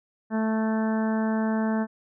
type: harmonic tone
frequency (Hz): 220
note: A3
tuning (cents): 0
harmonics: 1 / 2 / 3 / 4 / 5 / 6 / 7 / 8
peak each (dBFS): -23 / -34 / -33 / -35 / -40 / -44 / -39 / -42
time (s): 0.3-1.87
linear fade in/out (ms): 50
effects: none